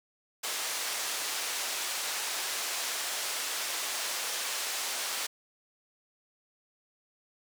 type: band-pass noise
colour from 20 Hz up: white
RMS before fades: -34 dBFS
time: 0.43-5.27 s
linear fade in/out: 10 ms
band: 520 to 8300 Hz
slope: 12 dB/octave
effects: none